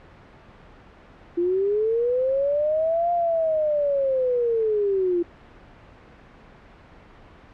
sine linear two-way sweep, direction up then down, 340 to 700 to 340 Hz, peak -19 dBFS, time 1.37-5.23 s, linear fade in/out 10 ms, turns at 3.12 s, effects pink hiss -48 dBFS RMS until 7.53 s + low-pass 2000 Hz 12 dB/octave

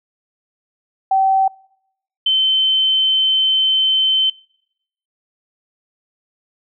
sine tone pair in turn, 770 / 3080 Hz, G5 / G7, -31 / -31 cents, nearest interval 2 octaves, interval 2400 cents, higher second, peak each -11 / -12 dBFS, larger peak first, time 1.11-1.48 / 2.26-4.3 s, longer second, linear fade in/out 5 ms, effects noise-tail reverb RT60 0.8 s tail -26 dB re dry

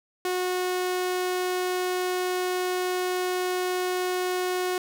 sawtooth tone, 364.7 Hz, F#4, 25 cents flat, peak -21 dBFS, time 0.25-4.78 s, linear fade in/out 2 ms, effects none

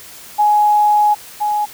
sine tone pair in turn, 837 / 837 Hz, G#5 / G#5, +13 / +13 cents, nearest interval unison, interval 0 cents, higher neither, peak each -9 / -14 dBFS, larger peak first, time 0.38-1.15 / 1.4-1.66 s, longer first, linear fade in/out 20 ms, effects white hiss -37 dBFS RMS until 1.73 s

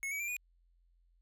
square tone with pitch steps, 2188 / 2274 / 2364 / 2457 Hz, C#7 / C#7 / D7 / D#7, -23 / +44 / +11 / -22 cents, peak -36 dBFS, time 0.03-0.366 s, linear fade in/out 0 ms, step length 84 ms, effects added 43 Hz sine -66 dBFS peak until 1.21 s

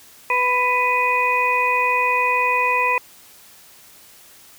harmonic tone, 497.1 Hz, B4, 11 cents sharp, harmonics 1 / 2 / 4 / 5, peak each -26 / -19 / -25 / -20 dBFS, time 0.3-2.98 s, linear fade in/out 2 ms, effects white hiss -47 dBFS RMS until 4.58 s

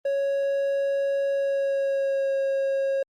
triangle tone with pitch glide, 554.4 to 544.2 Hz, C#5 to C#5, 0 to -32 cents, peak -20 dBFS, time 0.05-3.03 s, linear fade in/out 5 ms, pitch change -32 cents, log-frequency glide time 1.31-2.35 s, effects Opus 32 kbps

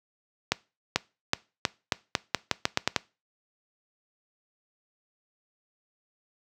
accelerating click train, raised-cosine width 0.2 ms, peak -4 dBFS, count 12, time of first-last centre 0.52-2.962 s, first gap 440 ms, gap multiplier 0.85, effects noise-tail reverb RT60 0.3 s tail -22 dB re dry + high-pass 80 Hz 12 dB/octave

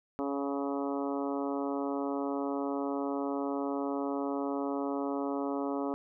harmonic tone, 140 Hz, C#3, 18 cents sharp, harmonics 2 / 3 / 4 / 5 / 6 / 7 / 8 / 9, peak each -33 / -37 / -39 / -41 / -43 / -44 / -45 / -46 dBFS, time 0.19-5.94 s, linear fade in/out 0 ms, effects none

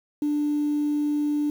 sine tone, 295.2 Hz, D4, 9 cents sharp, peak -20 dBFS, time 0.22-1.5 s, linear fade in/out 2 ms, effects tanh soft clip ceiling -18 dBFS + 8-bit

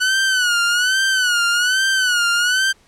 sawtooth tone with vibrato, 1480 Hz, F#6, in tune, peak -11 dBFS, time 0-2.73 s, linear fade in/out 20 ms, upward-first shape sine, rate 1.2 Hz, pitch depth 100 cents each way, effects pink hiss -54 dBFS RMS until 2.87 s + low-pass 9000 Hz 12 dB/octave

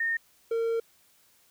sine / triangle tone pair in turn, 1832 / 458 Hz, A#6 / A#4, -31 / -31 cents, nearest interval 2 octaves, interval 2400 cents, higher first, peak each -25 / -23 dBFS, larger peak second, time 0-0.17 / 0.51-0.8 s, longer second, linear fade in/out 5 ms, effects white hiss -63 dBFS RMS until 1.5 s

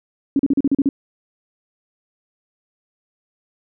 sine tone bursts, 277.2 Hz, C#4, in tune, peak -12 dBFS, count 8, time 0.36-0.89 s, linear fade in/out 2 ms, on 33 ms, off 38 ms, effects none

